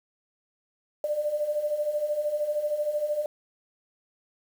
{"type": "beating tone pair", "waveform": "sine", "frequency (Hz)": [586, 599], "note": ["D5", "D5"], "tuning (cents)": [-4, 34], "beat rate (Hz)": 13, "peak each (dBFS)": [-32, -26], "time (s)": [1.04, 3.26], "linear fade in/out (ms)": 2, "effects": ["8-bit"]}